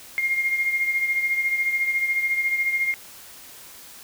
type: beating tone pair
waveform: sine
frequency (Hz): 2127 / 2141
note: C7 / C7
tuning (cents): +28 / +39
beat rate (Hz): 14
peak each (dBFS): -21 / -29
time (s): 0.18-2.94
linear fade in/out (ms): 0
effects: white hiss -44 dBFS RMS until 4.03 s